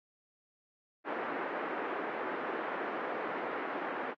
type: band-pass noise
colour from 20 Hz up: pink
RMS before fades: -37 dBFS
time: 1.04-4.15 s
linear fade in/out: 50 ms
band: 300 to 1900 Hz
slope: 24 dB/octave
effects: AAC 48 kbps